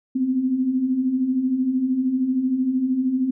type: beating tone pair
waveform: sine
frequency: 247.4 / 260.4 Hz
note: B3 / C4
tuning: +3 / -8 cents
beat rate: 13 Hz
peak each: -27 / -19 dBFS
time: 0.15-3.31 s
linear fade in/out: 10 ms
effects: none